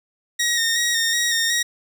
15% pulse tone with vibrato, 1864.7 Hz, A#6, in tune, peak -12 dBFS, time 0.39-1.63 s, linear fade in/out 10 ms, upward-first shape square, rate 2.7 Hz, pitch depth 27 cents each way, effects none

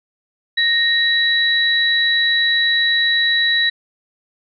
sine tone pair together, 1860 / 3916 Hz, A#6 / B7, -4 / -15 cents, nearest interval octave + minor second, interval 1289 cents, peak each -16 dBFS, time 0.57-3.7 s, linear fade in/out 10 ms, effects none

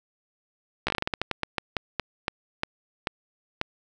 slowing click train, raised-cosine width 0.3 ms, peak -9 dBFS, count 19, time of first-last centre 0.87-3.614 s, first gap 14 ms, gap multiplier 1.24, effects none

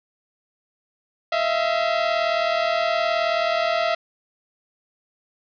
sawtooth tone pair together, 641 / 680 Hz, E5 / F5, -49 / -46 cents, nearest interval minor second, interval 103 cents, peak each -19 / -18 dBFS, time 1.32-3.95 s, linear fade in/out 5 ms, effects resampled to 11025 Hz + 7-bit

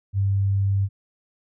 sine tone, 98.5 Hz, G2, 9 cents sharp, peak -18 dBFS, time 0.13-0.89 s, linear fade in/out 50 ms, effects none

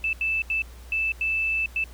sine tone bursts at uneven times, 2637 Hz, E7, in tune, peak -22 dBFS, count 6, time 0.04-0.13 / 0.21-0.42 / 0.5-0.62 / 0.92-1.12 / 1.21-1.66 / 1.76-1.84 s, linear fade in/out 2 ms, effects added 60 Hz sine -41 dBFS peak until 1.93 s + pink hiss -51 dBFS RMS until 1.93 s

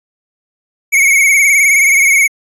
square tone with vibrato, 2217 Hz, C#7, in tune, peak -7 dBFS, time 0.92-2.28 s, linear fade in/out 20 ms, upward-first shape sine, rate 19 Hz, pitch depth 67 cents each way, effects resampled to 32000 Hz

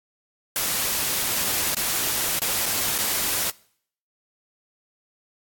white noise with dropouts, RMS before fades -24 dBFS, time 0.56-3.5 s, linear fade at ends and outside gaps 1 ms, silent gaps 1.747-1.768 / 2.39-2.418 / 2.658-2.662 / 2.981-2.986 s, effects noise-tail reverb RT60 0.6 s tail -23 dB re dry + AAC 64 kbps

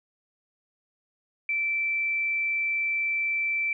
sine tone, 2332 Hz, D7, 13 cents flat, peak -24 dBFS, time 1.49-3.73 s, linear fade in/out 2 ms, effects none

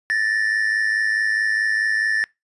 triangle tone pair together, 1760 / 1864.7 Hz, A6 / A#6, 0 / 0 cents, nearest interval minor second, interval 100 cents, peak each -17 / -23 dBFS, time 0.1-2.24 s, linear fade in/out 0 ms, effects noise-tail reverb RT60 0.2 s tail -24 dB re dry + resampled to 24000 Hz

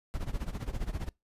brown noise with tremolo, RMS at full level -32 dBFS, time 0.14-1.09 s, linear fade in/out 0 ms, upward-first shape sine, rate 15 Hz, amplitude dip 85%, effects noise-tail reverb RT60 0.2 s tail -24 dB re dry + resampled to 32000 Hz

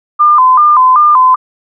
sine tone with vibrato, 1108.7 Hz, C#6, in tune, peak -3 dBFS, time 0.19-1.36 s, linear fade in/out 20 ms, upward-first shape square, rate 2.6 Hz, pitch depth 140 cents each way, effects none

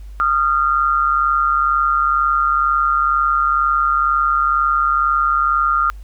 sine tone pair together, 1228.9 / 1371 Hz, D#6 / F6, -22 / -32 cents, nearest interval major second, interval 190 cents, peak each -16 dBFS, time 0.2-5.9 s, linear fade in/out 0 ms, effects added 50 Hz sine -31 dBFS peak until 6.03 s + pink hiss -55 dBFS RMS until 6.03 s

